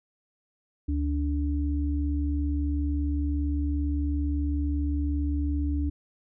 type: tone pair together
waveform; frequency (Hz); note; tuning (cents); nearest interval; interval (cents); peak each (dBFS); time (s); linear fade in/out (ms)
sine; 72.58 / 290.3; D2 / D4; -20 / -20; 2 octaves; 2400; -25 / -30; 0.88-5.9; 10
effects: none